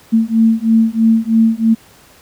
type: beating tone pair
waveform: sine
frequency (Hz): 223.4 / 226.5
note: A3 / A#3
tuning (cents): +27 / -50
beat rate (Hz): 3.1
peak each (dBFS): -12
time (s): 0.12-1.75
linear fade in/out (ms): 20
effects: pink hiss -45 dBFS RMS until 2.21 s + high-pass 60 Hz 12 dB/octave